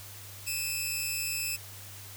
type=tone pair together; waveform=10% pulse; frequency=2487 / 2637 Hz; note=D#7 / E7; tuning=-1 / 0 cents; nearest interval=minor second; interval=101 cents; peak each=-28 / -23 dBFS; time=0.46-1.57 s; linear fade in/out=20 ms; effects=added 99 Hz sine -48 dBFS peak until 2.16 s + white hiss -47 dBFS RMS until 2.16 s